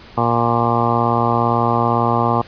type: harmonic tone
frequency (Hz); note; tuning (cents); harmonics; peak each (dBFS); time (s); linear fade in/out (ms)
117.7; A#2; +17; 1 / 2 / 3 / 4 / 5 / 6 / 7 / 8 / 9 / 10; -21 / -22 / -25 / -24 / -26 / -23 / -21 / -26 / -21 / -24; 0.17-2.42; 10
effects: pink hiss -41 dBFS RMS until 2.47 s + resampled to 11025 Hz